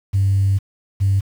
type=tone pair in turn; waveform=sine; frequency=98 / 98 Hz; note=G2 / G2; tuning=0 / 0 cents; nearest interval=unison; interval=0 cents; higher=neither; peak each=-12 dBFS; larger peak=neither; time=0.13-0.59 / 1-1.21 s; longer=first; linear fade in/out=20 ms; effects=tanh soft clip ceiling -9 dBFS + 7-bit